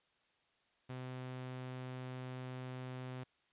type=tone; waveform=sawtooth; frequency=127.9 Hz; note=C3; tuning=39 cents flat; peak=-39 dBFS; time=0.89-3.24 s; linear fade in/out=10 ms; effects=white hiss -75 dBFS RMS until 3.52 s + resampled to 8000 Hz